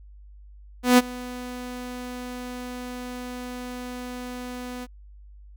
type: tone with ADSR envelope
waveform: sawtooth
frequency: 248.4 Hz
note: B3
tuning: 10 cents sharp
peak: -7 dBFS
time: 0.83-4.87 s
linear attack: 150 ms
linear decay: 30 ms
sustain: -22 dB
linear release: 37 ms
effects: added 50 Hz sine -44 dBFS peak until 5.56 s